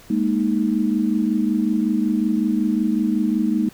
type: chord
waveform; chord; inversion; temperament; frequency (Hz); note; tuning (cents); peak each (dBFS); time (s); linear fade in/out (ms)
sine; Ab suspended second; none; equal; 207.7 / 233.1 / 311.1; Ab3 / Bb3 / Eb4; 0 / 0 / 0; -21 / -21 / -22; 0.1-3.69; 5
effects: pink hiss -47 dBFS RMS until 3.73 s